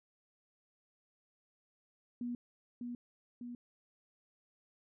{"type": "tone with echo", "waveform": "sine", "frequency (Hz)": 241.9, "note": "B3", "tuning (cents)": -36, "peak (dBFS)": -36, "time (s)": [2.21, 2.35], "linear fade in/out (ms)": 2, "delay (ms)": 600, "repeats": 2, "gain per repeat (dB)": -3, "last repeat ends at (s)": 3.55, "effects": []}